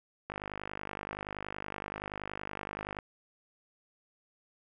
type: click train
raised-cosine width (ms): 0.5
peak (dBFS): -22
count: 137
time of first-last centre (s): 0.3-2.988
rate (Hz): 50.6
effects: none